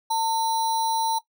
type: tone with sample-and-hold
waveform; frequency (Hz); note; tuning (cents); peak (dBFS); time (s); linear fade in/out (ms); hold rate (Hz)
sine; 900; A5; +39; -20; 0.1-1.19; 10; 4900
effects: noise-tail reverb RT60 0.1 s tail -17 dB re dry